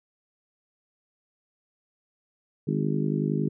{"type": "harmonic tone with a mistuned harmonic", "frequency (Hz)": 50.9, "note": "G#1", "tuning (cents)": -34, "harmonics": [3, 4, 5, 6, 7, 8], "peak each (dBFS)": [-27, -29, -31, -33, -34, -35], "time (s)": [2.67, 3.49], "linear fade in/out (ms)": 10, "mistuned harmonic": 8, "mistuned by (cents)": 20, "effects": []}